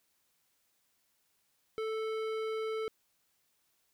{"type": "tone with hard clipping", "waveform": "sine", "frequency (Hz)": 440, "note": "A4", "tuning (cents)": 0, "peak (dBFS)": -35, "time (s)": [1.78, 2.88], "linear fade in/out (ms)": 0, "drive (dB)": 14, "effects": ["white hiss -75 dBFS RMS until 3.93 s"]}